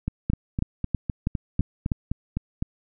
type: two click trains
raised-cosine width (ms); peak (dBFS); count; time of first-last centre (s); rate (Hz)
5; -13 / -10; 11 / 6; 0.08-2.625 / 0.3-1.918; 3.93 / 3.09
effects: none